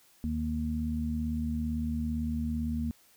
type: harmonic tone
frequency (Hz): 77.78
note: D#2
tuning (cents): 0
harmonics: 1 / 2 / 3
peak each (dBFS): -33 / -40 / -31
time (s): 0.24-2.91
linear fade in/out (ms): 0
effects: white hiss -62 dBFS RMS until 3.16 s